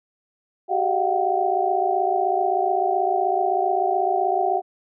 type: tone cluster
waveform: sine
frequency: 378.5 / 405.6 / 627 / 710 / 766 Hz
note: F#4 / G#4 / D#5 / F5 / G5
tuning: +39 / -41 / +13 / +28 / -40 cents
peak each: -25 / -31 / -31 / -22 / -23 dBFS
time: 0.68-4.62 s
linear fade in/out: 50 ms
effects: none